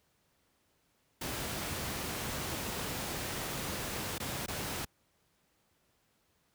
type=noise with dropouts; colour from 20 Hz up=pink; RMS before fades=-37 dBFS; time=1.21-4.85 s; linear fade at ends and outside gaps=5 ms; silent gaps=4.182-4.2 / 4.462-4.481 s; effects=pink hiss -73 dBFS RMS until 6.54 s + high-pass 60 Hz 12 dB/octave